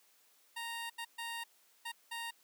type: tone bursts at uneven times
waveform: 15% pulse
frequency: 929 Hz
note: A#5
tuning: 6 cents flat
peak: -33 dBFS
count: 5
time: 0.56-0.9 / 0.98-1.05 / 1.18-1.44 / 1.85-1.92 / 2.11-2.31 s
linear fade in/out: 10 ms
effects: white hiss -68 dBFS RMS until 2.43 s + high-pass 300 Hz 12 dB/octave